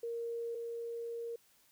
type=tone pair in turn; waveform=sine; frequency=466.2 / 466.2 Hz; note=A#4 / A#4; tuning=0 / 0 cents; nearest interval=unison; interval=0 cents; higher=neither; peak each=-36 / -38 dBFS; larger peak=first; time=0.03-0.55 / 0.55-1.36 s; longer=second; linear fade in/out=5 ms; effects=white hiss -68 dBFS RMS until 1.71 s